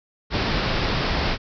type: low-pass noise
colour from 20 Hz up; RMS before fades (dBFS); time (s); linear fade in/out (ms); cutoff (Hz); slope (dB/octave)
pink; -23; 0.3-1.38; 50; 5300; 96
effects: none